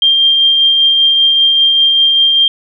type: tone with tremolo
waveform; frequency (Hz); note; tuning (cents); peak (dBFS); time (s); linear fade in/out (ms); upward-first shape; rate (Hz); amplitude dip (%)
sine; 3188; G7; +28; -5; 0.02-2.48; 2; triangle; 5.1; 30
effects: none